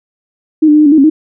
sine tone with pitch steps, 312.4 / 298 / 302.6 / 304.3 / 284.7 / 314.8 / 272.7 / 312.1 Hz, D#4 / D4 / D#4 / D#4 / C#4 / D#4 / C#4 / D#4, +7 / +25 / -48 / -38 / +46 / +20 / -28 / +5 cents, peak -3 dBFS, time 0.62-1.1 s, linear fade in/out 10 ms, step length 60 ms, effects none

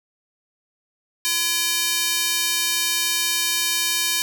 square tone with high-pass filter, 339.4 Hz, F4, 49 cents flat, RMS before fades -22 dBFS, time 1.25-4.22 s, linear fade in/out 0 ms, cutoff 3200 Hz, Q 0.78, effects 8-bit

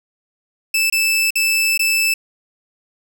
sawtooth tone with dropouts, 2634 Hz, E7, 2 cents flat, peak -11 dBFS, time 0.74-2.14 s, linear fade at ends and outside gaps 5 ms, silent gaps 0.9-0.924 / 1.306-1.355 / 1.777-1.793 s, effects none

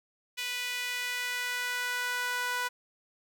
sawtooth tone with high-pass filter sweep, 493.1 Hz, B4, 3 cents flat, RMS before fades -33 dBFS, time 0.37-2.69 s, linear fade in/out 20 ms, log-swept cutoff 2500 to 1200 Hz, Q 2.1, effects none

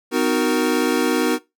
square chord, B major seventh, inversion none, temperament equal with one note detuned, 253.4 / 311.1 / 370 / 466.2 Hz, B3 / D#4 / F#4 / A#4, +45 / 0 / 0 / 0 cents, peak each -23 dBFS, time 0.11-1.39 s, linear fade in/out 50 ms, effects noise-tail reverb RT60 0.2 s tail -19 dB re dry

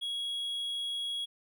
triangle tone, 3322 Hz, G#7, in tune, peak -31 dBFS, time 0.01-1.26 s, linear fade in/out 20 ms, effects none

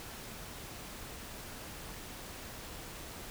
silence, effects pink hiss -46 dBFS RMS until 3.3 s

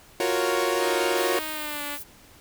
sawtooth chord, Gb major seventh, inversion third, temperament equal, 349.2 / 370 / 466.2 / 554.4 Hz, F4 / Gb4 / Bb4 / Db5, 0 / 0 / 0 / 0 cents, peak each -24 dBFS, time 0.2-1.39 s, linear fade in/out 2 ms
5% pulse tone with pitch glide, 311.1 to 290.3 Hz, D#4 to D4, 0 to -20 cents, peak -20 dBFS, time 0.78-1.99 s, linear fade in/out 50 ms, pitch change -120 cents, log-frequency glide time 1.51-1.83 s
violet noise, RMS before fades -37 dBFS, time 1.16-2.04 s, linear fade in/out 20 ms
effects pink hiss -52 dBFS RMS until 2.4 s

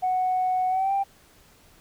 sine tone with pitch glide, 740 to 788.5 Hz, F#5 to G5, 0 to +10 cents, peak -20 dBFS, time 0.02-1.04 s, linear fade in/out 20 ms, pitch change +110 cents, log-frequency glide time 0.69-0.93 s, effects tanh soft clip ceiling -17 dBFS + pink hiss -56 dBFS RMS until 1.8 s

